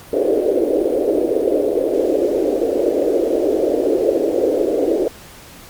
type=band-pass noise; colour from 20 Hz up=white; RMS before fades=-17 dBFS; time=0.13-5.08 s; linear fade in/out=0 ms; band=300 to 560 Hz; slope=48 dB/octave; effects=pink hiss -40 dBFS RMS until 5.69 s + Opus 48 kbps